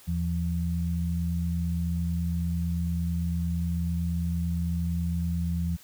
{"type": "tone pair together", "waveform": "sine", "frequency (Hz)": [81.59, 170.5], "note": ["E2", "F3"], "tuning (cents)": [-17, -41], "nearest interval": "octave + minor second", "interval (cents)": 1276, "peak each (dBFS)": -28, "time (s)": [0.07, 5.77], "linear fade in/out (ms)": 20, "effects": ["white hiss -53 dBFS RMS until 5.83 s"]}